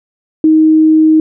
sine tone, 314.1 Hz, D#4, 16 cents sharp, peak -4 dBFS, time 0.44-1.2 s, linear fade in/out 2 ms, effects none

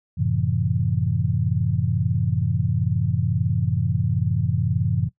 sine chord, F# half-diminished seventh, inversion none, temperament just, 92.5 / 111 / 133.2 / 166.5 Hz, F#2 / A2 / C3 / E3, 0 / +16 / +31 / +18 cents, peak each -25 / -24 / -24 / -26 dBFS, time 0.17-5.09 s, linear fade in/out 20 ms, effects noise-tail reverb RT60 0.1 s tail -18 dB re dry

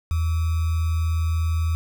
sine tone with sample-and-hold, 81.6 Hz, E2, 17 cents flat, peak -19 dBFS, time 0.11-1.75 s, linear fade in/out 0 ms, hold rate 1225 Hz, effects none

